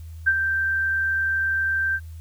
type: tone with ADSR envelope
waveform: sine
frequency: 1568 Hz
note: G6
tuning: in tune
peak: -13 dBFS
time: 0.26-2 s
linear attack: 19 ms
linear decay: 51 ms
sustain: -7 dB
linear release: 52 ms
effects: added 81 Hz sine -35 dBFS peak until 2.2 s + white hiss -58 dBFS RMS until 2.2 s